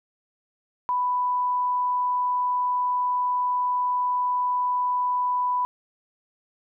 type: tone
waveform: sine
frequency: 992 Hz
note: B5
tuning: 7 cents sharp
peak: -21 dBFS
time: 0.89-5.65 s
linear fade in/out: 0 ms
effects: none